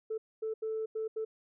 sine tone bursts at uneven times, 440 Hz, A4, in tune, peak -31 dBFS, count 5, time 0.1-0.18 / 0.42-0.54 / 0.62-0.86 / 0.95-1.08 / 1.16-1.25 s, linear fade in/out 10 ms, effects tanh soft clip ceiling -28 dBFS

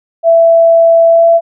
sine tone with pitch glide, 665 to 670.4 Hz, E5 to E5, +15 to +29 cents, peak -3 dBFS, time 0.23-1.41 s, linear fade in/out 50 ms, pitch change +14 cents, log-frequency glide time 1.08-1.27 s, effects none

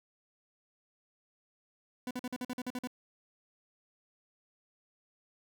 40% pulse tone bursts, 249.8 Hz, B3, 20 cents sharp, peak -34 dBFS, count 10, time 2.07-2.873 s, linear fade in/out 2 ms, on 38 ms, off 47 ms, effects none

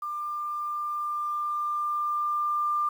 sine tone with level ramp, 1194 Hz, D6, 28 cents sharp, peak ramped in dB -30 to -23 dBFS, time 0.02-2.89 s, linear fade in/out 5 ms, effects 9-bit

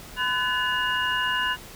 sine tone cluster, 1010 / 1497 / 1723 / 2852 Hz, B5 / F#6 / A6 / F7, +39 / +20 / -37 / +36 cents, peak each -28 dBFS, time 0.16-1.57 s, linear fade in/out 50 ms, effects pink hiss -43 dBFS RMS until 1.75 s

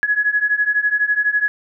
sine beating tone pair, 1676 / 1688 Hz, G#6 / G#6, +15 / +28 cents, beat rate 12 Hz, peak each -19 / -17 dBFS, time 0.03-1.48 s, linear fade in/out 0 ms, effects none

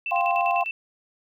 sine tone with tremolo, 2666 Hz, E7, 19 cents sharp, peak -26 dBFS, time 0.06-0.71 s, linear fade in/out 2 ms, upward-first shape square, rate 10 Hz, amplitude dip 75%
sine chord, F suspended second, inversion none, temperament just, 698.5 / 785.8 / 1047.7 Hz, F5 / G5 / C6, 0 / +4 / +2 cents, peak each -23 / -25 / -26 dBFS, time 0.11-0.64 s, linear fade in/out 10 ms
effects none

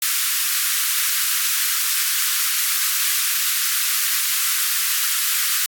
white high-pass noise, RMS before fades -20 dBFS, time 0.02-5.66 s, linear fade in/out 2 ms, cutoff 1200 Hz, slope 48 dB/octave, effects AAC 64 kbps

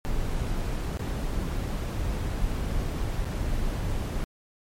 brown noise with dropouts, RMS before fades -28 dBFS, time 0.05-4.24 s, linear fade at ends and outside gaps 0 ms, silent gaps 0.972-0.994 / 3.245-3.254 s, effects MP3 64 kbps

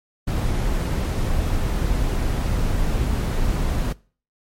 brown noise, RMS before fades -21 dBFS, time 0.27-3.93 s, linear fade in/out 10 ms, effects noise-tail reverb RT60 0.4 s tail -22 dB re dry + MP3 64 kbps

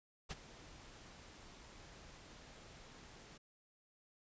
pink noise with ADSR envelope, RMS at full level -42 dBFS, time 0.29-3.38 s, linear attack 23 ms, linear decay 26 ms, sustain -15 dB, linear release 12 ms, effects resampled to 16000 Hz

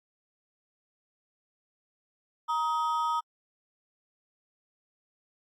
triangle ring-modulated tone, 1100 Hz, C#6, 14 cents flat, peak -21 dBFS, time 2.48-3.21 s, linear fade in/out 20 ms, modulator 160 Hz, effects AAC 64 kbps

